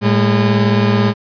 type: tone pair together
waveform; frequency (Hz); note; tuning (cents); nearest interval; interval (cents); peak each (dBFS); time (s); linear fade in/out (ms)
30% pulse; 111 / 203.7; A2 / G#3; +16 / -33; major seventh; 1051; -11; 0.01-1.14; 50
effects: resampled to 11025 Hz